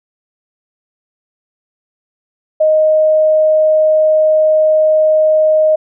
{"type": "tone", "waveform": "sine", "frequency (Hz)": 622.3, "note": "D#5", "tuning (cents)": 0, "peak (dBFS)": -7, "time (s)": [2.6, 5.76], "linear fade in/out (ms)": 10, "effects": []}